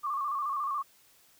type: tone with vibrato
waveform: sine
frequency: 1142 Hz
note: D6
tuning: 49 cents flat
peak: -29 dBFS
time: 0.03-0.83 s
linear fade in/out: 20 ms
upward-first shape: square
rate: 14 Hz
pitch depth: 71 cents each way
effects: white hiss -62 dBFS RMS until 1.39 s